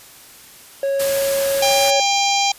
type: tone with pitch glide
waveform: triangle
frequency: 551 to 557.1 Hz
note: C#5 to C#5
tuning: -11 to +9 cents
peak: -15 dBFS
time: 0.83-2 s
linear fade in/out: 2 ms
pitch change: +20 cents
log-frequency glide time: 1.63-1.85 s
type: noise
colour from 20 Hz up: white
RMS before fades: -25 dBFS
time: 0.99-1.91 s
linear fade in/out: 10 ms
type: harmonic tone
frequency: 798 Hz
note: G5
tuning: 31 cents sharp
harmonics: 1 / 3 / 4 / 5 / 6 / 7 / 8 / 9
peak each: -18 / -23 / -24 / -25 / -26 / -26 / -27 / -28 dBFS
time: 1.62-2.52 s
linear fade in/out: 5 ms
effects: white hiss -43 dBFS RMS until 2.58 s + resampled to 32000 Hz